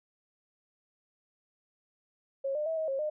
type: tone with pitch steps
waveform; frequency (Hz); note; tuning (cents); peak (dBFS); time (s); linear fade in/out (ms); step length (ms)
sine; 545 / 602 / 647 / 634 / 541 / 608; C#5 / D5 / E5 / D#5 / C#5 / D#5; -29 / +43 / -32 / +32 / -42 / -40; -29; 2.44-3.1; 10; 110
effects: none